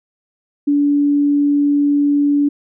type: tone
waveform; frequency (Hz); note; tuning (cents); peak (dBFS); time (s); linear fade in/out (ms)
sine; 288; D4; -34; -11; 0.67-2.49; 10
effects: none